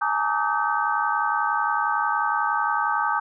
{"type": "tone cluster", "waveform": "sine", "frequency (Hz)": [841, 912, 1156, 1262, 1541], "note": ["G#5", "A#5", "D6", "D#6", "G6"], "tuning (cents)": [22, -38, -28, 24, -30], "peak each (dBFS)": -27, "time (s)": [0.01, 3.2], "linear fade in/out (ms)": 10, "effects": []}